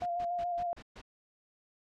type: noise bursts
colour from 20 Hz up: pink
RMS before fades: -48 dBFS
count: 6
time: 0-1.016 s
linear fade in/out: 10 ms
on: 61 ms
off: 130 ms
type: tone with vibrato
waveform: sine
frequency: 698.5 Hz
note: F5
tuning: in tune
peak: -31 dBFS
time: 0.02-0.73 s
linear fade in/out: 0 ms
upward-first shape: square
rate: 7 Hz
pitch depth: 22 cents each way
effects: low-pass 4000 Hz 12 dB/octave